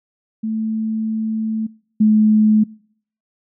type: tone pair in turn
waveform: sine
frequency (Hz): 220 / 214.9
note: A3 / A3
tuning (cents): 0 / -41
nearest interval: unison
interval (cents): 41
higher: first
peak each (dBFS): -19 / -9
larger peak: second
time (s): 0.43-1.67 / 2-2.64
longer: first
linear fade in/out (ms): 10
effects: noise-tail reverb RT60 0.6 s tail -25 dB re dry